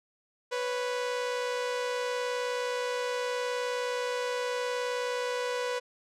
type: tone pair together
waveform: sawtooth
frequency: 493.9 / 553.1 Hz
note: B4 / C#5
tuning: 0 / -4 cents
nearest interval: major second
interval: 196 cents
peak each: -26 / -35 dBFS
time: 0.51-5.8 s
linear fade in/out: 20 ms
effects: low-pass 7000 Hz 12 dB/octave